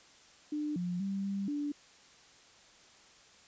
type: tone with pitch steps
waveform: sine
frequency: 299.2 / 177.4 / 195.8 / 197.6 / 291.3 Hz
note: D4 / F3 / G3 / G3 / D4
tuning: +32 / +27 / -2 / +14 / -14 cents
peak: -32 dBFS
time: 0.52-1.72 s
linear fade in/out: 5 ms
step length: 240 ms
effects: white hiss -59 dBFS RMS until 3.47 s + resampled to 16000 Hz